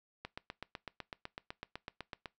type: click train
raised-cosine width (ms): 0.3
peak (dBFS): -25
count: 17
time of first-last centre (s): 0.25-2.258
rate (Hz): 7.97
effects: noise-tail reverb RT60 0.2 s tail -22 dB re dry